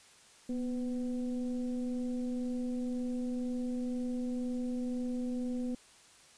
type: tone with frequency modulation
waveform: sine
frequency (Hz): 246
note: B3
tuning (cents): -7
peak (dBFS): -32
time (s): 0.49-5.75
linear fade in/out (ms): 5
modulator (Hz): 257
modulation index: 0.56
effects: white hiss -59 dBFS RMS until 6.37 s + resampled to 22050 Hz